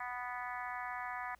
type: harmonic tone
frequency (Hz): 246.9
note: B3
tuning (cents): 0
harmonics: 3 / 4 / 5 / 6 / 7 / 8 / 9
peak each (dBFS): -44 / -44 / -46 / -51 / -46 / -48 / -53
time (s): 0-1.35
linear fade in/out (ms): 5
effects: added 60 Hz sine -68 dBFS peak until 1.39 s + pink hiss -70 dBFS RMS until 1.39 s